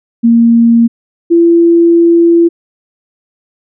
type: tone pair in turn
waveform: sine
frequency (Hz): 232.4 / 338.4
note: A#3 / E4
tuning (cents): -5 / +45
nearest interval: perfect fifth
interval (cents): 650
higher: second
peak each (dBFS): -3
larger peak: neither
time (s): 0.23-0.88 / 1.3-2.49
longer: second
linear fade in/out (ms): 20
effects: none